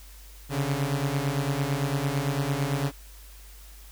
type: beating tone pair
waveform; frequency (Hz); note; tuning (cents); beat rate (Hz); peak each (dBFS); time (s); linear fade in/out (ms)
sawtooth; 135.6 / 144.5; C#3 / D3; -38 / -28; 8.9; -24; 0.49-2.92; 50
effects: added 50 Hz sine -45 dBFS peak until 3.91 s + white hiss -52 dBFS RMS until 3.91 s